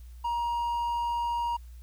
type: tone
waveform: triangle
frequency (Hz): 946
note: A#5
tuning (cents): +25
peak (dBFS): -25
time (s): 0.24-1.57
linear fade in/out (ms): 10
effects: added 60 Hz sine -43 dBFS peak until 1.82 s + white hiss -64 dBFS RMS until 1.82 s